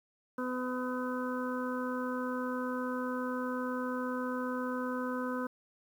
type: harmonic tone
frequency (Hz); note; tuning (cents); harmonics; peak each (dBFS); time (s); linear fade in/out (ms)
252.2; B3; +36; 1 / 2 / 4 / 5 / 6; -35 / -38 / -41 / -42 / -43; 0.38-5.47; 5
effects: 10-bit